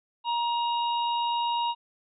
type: harmonic tone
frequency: 944 Hz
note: A#5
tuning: 22 cents sharp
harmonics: 1 / 3 / 4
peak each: -25 / -35 / -37 dBFS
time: 0.24-1.75 s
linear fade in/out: 50 ms
effects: none